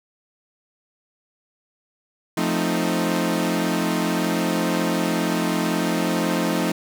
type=chord; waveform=sawtooth; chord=F dominant seventh; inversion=none; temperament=equal; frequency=174.61 / 220 / 261.6 / 311.1 Hz; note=F3 / A3 / C4 / Eb4; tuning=0 / 0 / 0 / 0 cents; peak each=-21 / -22 / -24 / -21 dBFS; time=2.37-6.72 s; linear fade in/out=5 ms; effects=none